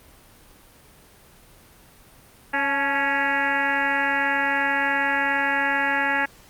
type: harmonic tone with a mistuned harmonic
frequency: 277.2 Hz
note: C#4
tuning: in tune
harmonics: 1 / 2 / 3 / 4 / 5 / 6 / 7 / 8 / 9 / 10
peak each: -32 / -33 / -26 / -36 / -31 / -24 / -27 / -32 / -35 / -36 dBFS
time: 2.53-6.26 s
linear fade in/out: 10 ms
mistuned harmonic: 3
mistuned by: +46 cents
effects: pink hiss -51 dBFS RMS until 6.49 s + Opus 32 kbps